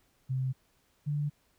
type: tone pair in turn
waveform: sine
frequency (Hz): 130.7 / 146.71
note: C3 / D3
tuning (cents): -1 / -1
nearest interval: major second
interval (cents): 200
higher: second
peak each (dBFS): -28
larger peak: neither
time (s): 0.29-0.53 / 1.06-1.3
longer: neither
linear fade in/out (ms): 20
effects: pink hiss -70 dBFS RMS until 1.58 s